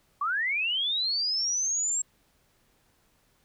sine linear sweep, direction up, 1100 to 7600 Hz, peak -25 dBFS, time 0.21-2.02 s, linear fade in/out 5 ms, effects pink hiss -67 dBFS RMS until 3.44 s

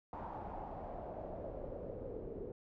pink noise with low-pass filter sweep, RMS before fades -45 dBFS, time 0.13-2.52 s, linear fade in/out 2 ms, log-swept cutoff 920 to 420 Hz, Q 4.5, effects none

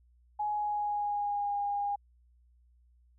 sine tone with pitch glide, 838 to 812.7 Hz, G#5 to G#5, +15 to -38 cents, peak -29 dBFS, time 0.39-1.96 s, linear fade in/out 10 ms, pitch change -53 cents, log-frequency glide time 0.5-1.56 s, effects added 60 Hz sine -61 dBFS peak until 3.18 s

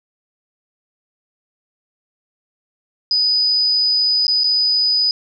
sine tone with dropouts, 4978 Hz, D#8, in tune, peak -13 dBFS, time 3.11-5.11 s, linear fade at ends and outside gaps 1 ms, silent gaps 4.268-4.28 / 4.436-4.442 s, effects none

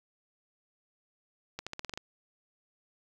accelerating click train, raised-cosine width 0.2 ms, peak -20 dBFS, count 8, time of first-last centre 1.59-1.975 s, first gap 76 ms, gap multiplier 0.89, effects 9-bit

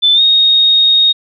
sine tone with pitch glide, 3520 to 3729 Hz, A7 to A#7, 0 to 0 cents, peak -6 dBFS, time 0.02-1.13 s, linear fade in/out 20 ms, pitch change +100 cents, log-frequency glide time 0.14-0.21 s, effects none

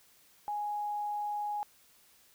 sine tone, 830.6 Hz, G#5, in tune, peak -32 dBFS, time 0.48-1.63 s, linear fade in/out 0 ms, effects white hiss -63 dBFS RMS until 2.34 s

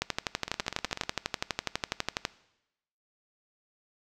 two click trains, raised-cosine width 0.2 ms, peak -17 / -10 dBFS, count 10 / 28, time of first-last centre 0.48-1.036 / 0.02-2.251 s, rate 16.2 / 12.1 Hz, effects noise-tail reverb RT60 0.9 s tail -19 dB re dry

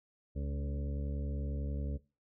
harmonic tone with a mistuned harmonic, 71 Hz, C#2, 42 cents sharp, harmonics 1 / 2 / 3 / 4 / 6 / 7 / 8, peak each -35 / -41 / -45 / -47 / -51 / -52 / -53 dBFS, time 0.35-1.98 s, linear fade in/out 20 ms, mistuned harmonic 2, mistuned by -17 cents, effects noise-tail reverb RT60 0.3 s tail -20 dB re dry

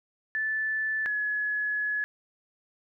sine tone pair in turn, 1750 / 1696.3 Hz, A6 / G#6, -10 / +36 cents, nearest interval minor second, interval 54 cents, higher first, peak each -26 / -26 dBFS, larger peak neither, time 0.35-1.06 / 1.06-2.04 s, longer second, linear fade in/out 0 ms, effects none

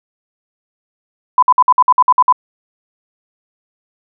sine tone bursts, 1004 Hz, B5, 28 cents sharp, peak -5 dBFS, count 10, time 1.38-2.325 s, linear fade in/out 2 ms, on 45 ms, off 55 ms, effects none

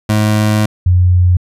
25% pulse / sine tone pair in turn, 106.8 / 89.81 Hz, G#2 / F2, +49 / +49 cents, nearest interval minor third, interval 300 cents, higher first, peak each -6 dBFS, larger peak neither, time 0.09-0.66 / 0.86-1.37 s, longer first, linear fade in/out 5 ms, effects resampled to 32000 Hz

